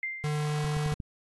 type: tone with exponential decay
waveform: sine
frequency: 2093 Hz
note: C7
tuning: in tune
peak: -28 dBFS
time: 0.03-0.68 s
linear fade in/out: 1 ms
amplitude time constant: 140 ms
type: tone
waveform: square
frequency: 150 Hz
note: D3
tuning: 37 cents sharp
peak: -28 dBFS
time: 0.24-0.94 s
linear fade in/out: 0 ms
type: clicks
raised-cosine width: 5 ms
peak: -24 dBFS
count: 5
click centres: 0.645 / 0.767 / 0.862 / 0.923 / 1.002 s
effects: AAC 32 kbps